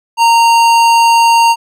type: tone with hard clipping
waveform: sine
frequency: 925 Hz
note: A#5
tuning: 14 cents flat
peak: -7 dBFS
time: 0.17-1.56 s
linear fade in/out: 50 ms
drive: 16 dB
effects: none